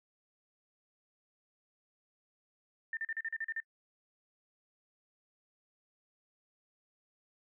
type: tone bursts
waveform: sine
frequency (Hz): 1800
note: A6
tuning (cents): +39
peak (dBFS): -34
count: 9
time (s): 2.93-3.602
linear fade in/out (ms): 2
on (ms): 40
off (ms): 39
effects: noise-tail reverb RT60 0.1 s tail -25 dB re dry